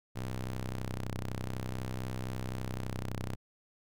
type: ring-modulated tone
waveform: sawtooth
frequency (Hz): 63.9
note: C2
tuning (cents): -40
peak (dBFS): -28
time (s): 0.15-3.36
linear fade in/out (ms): 20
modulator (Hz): 47.8
effects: none